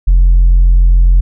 triangle tone with tanh clipping, 43.65 Hz, F1, in tune, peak -4 dBFS, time 0.07-1.21 s, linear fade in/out 10 ms, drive 6 dB, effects none

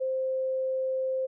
sine tone, 523.3 Hz, C5, in tune, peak -26 dBFS, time 0-1.27 s, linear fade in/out 20 ms, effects none

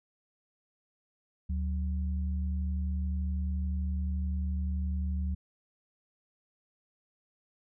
sine tone pair together, 73.3 / 184.91 Hz, D2 / F#3, -3 / -1 cents, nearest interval octave + major third, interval 1602 cents, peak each -29 / -38 dBFS, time 1.49-5.35 s, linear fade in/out 10 ms, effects none

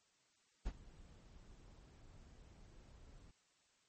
brown noise with ADSR envelope, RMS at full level -41 dBFS, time 0.65-3.31 s, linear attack 18 ms, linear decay 53 ms, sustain -19 dB, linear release 5 ms, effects white hiss -75 dBFS RMS until 3.88 s + MP3 32 kbps

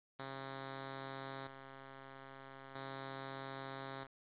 5% pulse tone with tremolo, 134.9 Hz, C#3, 47 cents flat, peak -33 dBFS, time 0.19-4.07 s, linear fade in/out 5 ms, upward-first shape square, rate 0.39 Hz, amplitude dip 55%, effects resampled to 8000 Hz + 10-bit

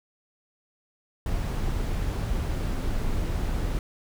brown noise, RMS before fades -27 dBFS, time 1.26-3.79 s, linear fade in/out 2 ms, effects none

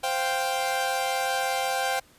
sawtooth chord, C suspended fourth, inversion none, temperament equal, 523.3 / 698.5 / 784 Hz, C5 / F5 / G5, 0 / 0 / 0 cents, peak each -27 / -28 / -23 dBFS, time 0.03-2 s, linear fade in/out 10 ms, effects pink hiss -57 dBFS RMS until 2.18 s + resampled to 32000 Hz

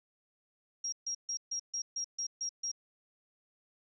sine tone bursts, 5620 Hz, F8, 10 cents sharp, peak -33 dBFS, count 9, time 0.84-2.716 s, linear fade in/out 5 ms, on 84 ms, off 140 ms, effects none

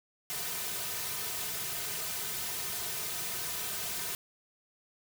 white noise with comb filter, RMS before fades -36 dBFS, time 0.3-4.15 s, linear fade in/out 0 ms, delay 3.6 ms, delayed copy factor -1, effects none

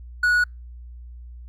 triangle tone, 1463 Hz, F#6, 20 cents flat, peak -14 dBFS, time 0.23-0.44 s, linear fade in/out 5 ms, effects added 60 Hz sine -37 dBFS peak until 1.48 s + Opus 48 kbps

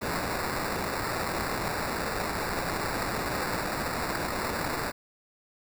blue noise with sample-and-hold, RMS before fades -31 dBFS, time 0.01-4.92 s, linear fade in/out 20 ms, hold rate 3150 Hz, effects none

